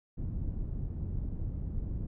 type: low-pass noise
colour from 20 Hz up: pink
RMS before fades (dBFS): -35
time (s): 0.17-2.07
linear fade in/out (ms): 10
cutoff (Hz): 160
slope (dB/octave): 12
effects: none